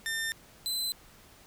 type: tone pair in turn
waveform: sawtooth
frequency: 1800 / 4041 Hz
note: A6 / B7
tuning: +39 / +39 cents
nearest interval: octave + major second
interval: 1400 cents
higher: second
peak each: -27 dBFS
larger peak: neither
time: 0.06-0.32 / 0.66-0.92 s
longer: neither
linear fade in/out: 0 ms
effects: pink hiss -56 dBFS RMS until 1.46 s